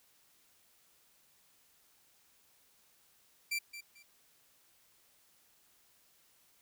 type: tone with echo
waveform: sawtooth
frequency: 2349 Hz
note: D7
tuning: in tune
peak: -29 dBFS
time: 3.51-3.59 s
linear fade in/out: 10 ms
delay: 220 ms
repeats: 2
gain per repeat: -12 dB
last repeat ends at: 4.03 s
effects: white hiss -68 dBFS RMS until 6.61 s